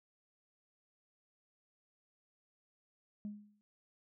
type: tone with exponential decay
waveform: sine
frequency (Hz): 207.7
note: G#3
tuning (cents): 0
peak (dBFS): -36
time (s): 3.25-3.61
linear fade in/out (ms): 0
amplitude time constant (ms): 78
effects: tanh soft clip ceiling -35 dBFS